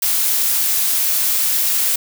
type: noise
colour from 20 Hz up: blue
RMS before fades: -17 dBFS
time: 0.02-1.96 s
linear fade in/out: 5 ms
effects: none

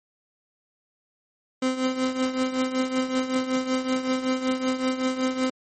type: tone with tremolo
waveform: 30% pulse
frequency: 258.6 Hz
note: C4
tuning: 20 cents flat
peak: -17 dBFS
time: 1.62-5.5 s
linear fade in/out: 5 ms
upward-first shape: triangle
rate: 5.3 Hz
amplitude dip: 75%
effects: MP3 32 kbps

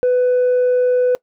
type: tone with tanh clipping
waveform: triangle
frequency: 498.4 Hz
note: B4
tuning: 16 cents sharp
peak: -12 dBFS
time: 0.03-1.15 s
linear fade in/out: 0 ms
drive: 6 dB
effects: noise-tail reverb RT60 0.1 s tail -22 dB re dry

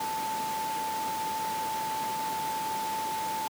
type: tone in noise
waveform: sine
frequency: 880 Hz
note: A5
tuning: in tune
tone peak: -30 dBFS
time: 0-3.48 s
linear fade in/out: 5 ms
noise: pink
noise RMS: -37 dBFS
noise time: 0-3.48 s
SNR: +4 dB
effects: high-pass 200 Hz 12 dB/octave

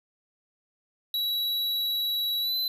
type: tone with pitch glide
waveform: square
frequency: 3907 to 4035 Hz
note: B7 to B7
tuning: -19 to +36 cents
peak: -26 dBFS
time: 1.14-2.68 s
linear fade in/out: 2 ms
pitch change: +55 cents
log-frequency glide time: 2.41-2.56 s
effects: none

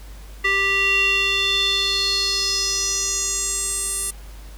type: tone with band-pass filter sweep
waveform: square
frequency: 392.6 Hz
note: G4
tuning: 3 cents sharp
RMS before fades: -21 dBFS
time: 0.44-4.11 s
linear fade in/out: 10 ms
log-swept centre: 2200 to 9600 Hz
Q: 5.1
effects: added 50 Hz sine -36 dBFS peak until 4.57 s + pink hiss -47 dBFS RMS until 4.57 s

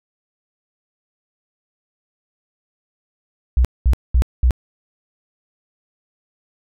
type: tone bursts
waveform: sine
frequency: 61.8 Hz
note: B1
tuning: 2 cents sharp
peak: -10 dBFS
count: 4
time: 3.57-4.508 s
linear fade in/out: 0 ms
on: 77 ms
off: 210 ms
effects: none

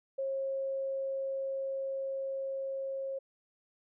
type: tone with level ramp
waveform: sine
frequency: 540 Hz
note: C#5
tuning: 45 cents flat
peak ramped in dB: -31 to -34 dBFS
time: 0.18-3.19 s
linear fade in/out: 10 ms
effects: none

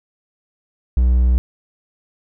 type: tone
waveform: triangle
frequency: 61.74 Hz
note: B1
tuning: in tune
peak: -9 dBFS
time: 0.97-1.38 s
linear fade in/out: 0 ms
effects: none

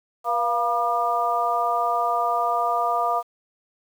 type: harmonic tone with a mistuned harmonic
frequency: 240.7 Hz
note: B3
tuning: 44 cents flat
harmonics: 2 / 3 / 4 / 5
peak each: -31 / -23 / -27 / -24 dBFS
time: 0.24-3.23 s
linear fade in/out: 50 ms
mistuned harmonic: 3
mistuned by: -62 cents
effects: 8-bit

